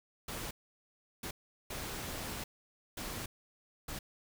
pink noise bursts at uneven times, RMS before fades -41 dBFS, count 5, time 0.28-0.51 / 1.23-1.31 / 1.7-2.44 / 2.97-3.26 / 3.88-3.99 s, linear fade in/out 5 ms, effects none

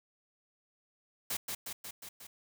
white noise with echo, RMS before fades -35 dBFS, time 1.3-1.37 s, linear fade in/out 5 ms, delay 180 ms, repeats 5, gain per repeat -3 dB, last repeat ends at 2.27 s, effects none

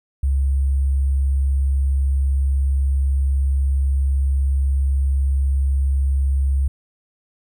sine tone with sample-and-hold, 68.1 Hz, C#2, 30 cents flat, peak -15 dBFS, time 0.23-6.68 s, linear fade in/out 5 ms, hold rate 8820 Hz, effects none

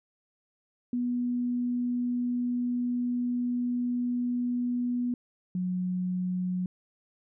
sine tone pair in turn, 244.5 / 182.06 Hz, B3 / F#3, -17 / -28 cents, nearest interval perfect fourth, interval 511 cents, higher first, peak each -26 / -27 dBFS, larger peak first, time 0.93-5.14 / 5.55-6.66 s, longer first, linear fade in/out 2 ms, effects none

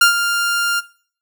sawtooth tone with ADSR envelope, 1399 Hz, F6, 3 cents sharp, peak -3 dBFS, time 0.01-0.81 s, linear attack 6 ms, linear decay 110 ms, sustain -10 dB, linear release 24 ms, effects noise-tail reverb RT60 0.5 s tail -19 dB re dry

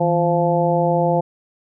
harmonic tone with a mistuned harmonic, 173.3 Hz, F3, 13 cents flat, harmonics 1 / 2 / 3 / 4 / 5, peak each -20 / -24 / -19 / -21 / -23 dBFS, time 0-1.21 s, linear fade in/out 10 ms, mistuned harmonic 1, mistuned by -110 cents, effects none

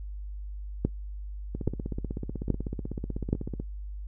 two click trains, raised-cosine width 3 ms, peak -20 / -11 dBFS, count 34 / 4, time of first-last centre 1.55-3.6 / 0.85-3.329 s, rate 16.1 / 1.21 Hz, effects noise-tail reverb RT60 0.1 s tail -20 dB re dry + added 50 Hz sine -35 dBFS peak until 4.07 s

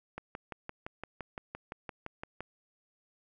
click train, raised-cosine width 0.5 ms, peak -24 dBFS, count 14, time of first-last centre 0.18-2.406 s, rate 5.84 Hz, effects none

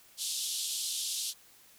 pink band-pass noise, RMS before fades -35 dBFS, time 0.17-1.34 s, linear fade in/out 50 ms, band 3200 to 12000 Hz, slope 48 dB/octave, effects white hiss -59 dBFS RMS until 1.78 s

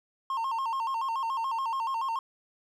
triangle tone with vibrato, 987.8 Hz, B5, in tune, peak -26 dBFS, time 0.3-2.19 s, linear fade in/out 2 ms, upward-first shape square, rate 7 Hz, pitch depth 140 cents each way, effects none

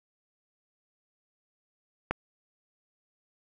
click, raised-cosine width 0.5 ms, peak -12 dBFS, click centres 2.11 s, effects none

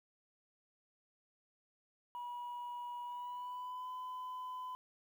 sine tone with pitch glide, 969 to 1009.6 Hz, B5 to B5, -33 to +38 cents, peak -39 dBFS, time 2.15-4.75 s, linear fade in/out 0 ms, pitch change +71 cents, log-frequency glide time 3.04-3.89 s, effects tanh soft clip ceiling -40 dBFS + 11-bit

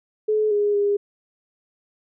sine tone with pitch steps, 428.7 / 412.7 / 407 Hz, A4 / G#4 / G#4, -45 / -11 / -35 cents, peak -17 dBFS, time 0.28-0.97 s, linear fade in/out 10 ms, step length 230 ms, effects none

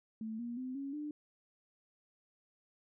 sine tone with pitch steps, 220.6 / 237.8 / 256.3 / 276.3 / 297.9 Hz, A3 / A#3 / C4 / C#4 / D4, +5 / +35 / -36 / -6 / +25 cents, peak -38 dBFS, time 0.21-1.11 s, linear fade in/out 2 ms, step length 180 ms, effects none

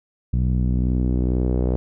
sawtooth tone with low-pass filter sweep, 62.2 Hz, B1, 13 cents sharp, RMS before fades -20 dBFS, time 0.33-1.76 s, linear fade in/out 0 ms, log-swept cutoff 160 to 500 Hz, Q 1.7, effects none

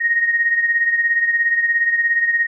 sine beating tone pair, 1864.7 / 1881.7 Hz, A#6 / A#6, 0 / +16 cents, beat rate 17 Hz, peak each -15 / -22 dBFS, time 0-2.47 s, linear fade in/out 20 ms, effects none

